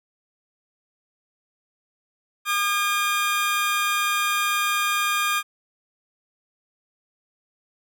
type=tone pair together; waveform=25% pulse; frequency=1213 / 1619.2 Hz; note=D#6 / G#6; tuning=-44 / -44 cents; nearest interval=perfect fourth; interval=500 cents; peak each=-18 / -23 dBFS; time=2.45-5.43 s; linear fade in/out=50 ms; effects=none